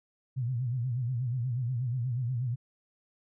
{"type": "tone with vibrato", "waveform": "sine", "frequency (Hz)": 123.47, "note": "B2", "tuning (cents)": 0, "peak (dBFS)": -28, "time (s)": [0.36, 2.56], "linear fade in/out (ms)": 20, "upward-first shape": "sine", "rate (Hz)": 8.3, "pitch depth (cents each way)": 120, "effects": []}